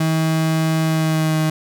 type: tone with pitch glide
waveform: 35% pulse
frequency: 160 to 156.89 Hz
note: D#3 to D#3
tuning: +49 to +15 cents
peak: -14 dBFS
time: 0-1.5 s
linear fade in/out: 5 ms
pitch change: -34 cents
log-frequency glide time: 0.83-1.38 s
effects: none